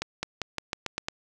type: accelerating click train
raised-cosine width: 0.2 ms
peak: -12 dBFS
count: 8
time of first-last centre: 0.02-1.085 s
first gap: 210 ms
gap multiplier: 0.89
effects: none